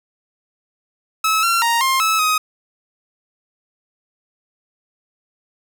sawtooth tone with pitch steps, 1296 / 1366 / 933 / 1060 / 1300 / 1257 Hz, E6 / F6 / A#5 / C6 / E6 / D#6, -30 / -39 / +1 / +22 / -24 / +17 cents, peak -11 dBFS, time 1.24-2.38 s, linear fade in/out 5 ms, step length 190 ms, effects none

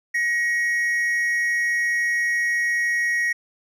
triangle tone pair together, 1894.1 / 2200 Hz, A#6 / C#7, +27 / -14 cents, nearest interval minor third, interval 259 cents, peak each -18 / -28 dBFS, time 0.14-3.33 s, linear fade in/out 10 ms, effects none

